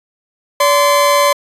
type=tone pair together; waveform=40% pulse; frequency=574.9 / 1033 Hz; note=D5 / C6; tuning=-37 / -22 cents; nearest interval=minor seventh; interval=1015 cents; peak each=-11 dBFS; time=0.6-1.33 s; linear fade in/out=5 ms; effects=resampled to 32000 Hz